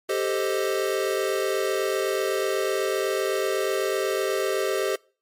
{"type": "chord", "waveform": "square", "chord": "A half-diminished seventh", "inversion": "third", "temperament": "equal", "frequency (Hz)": [392, 440, 523.3, 622.3], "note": ["G4", "A4", "C5", "Eb5"], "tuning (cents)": [0, 0, 0, 0], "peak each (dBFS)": [-27, -30, -30, -31], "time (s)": [0.09, 4.96], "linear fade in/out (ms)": 5, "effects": ["noise-tail reverb RT60 0.4 s tail -25 dB re dry", "MP3 64 kbps"]}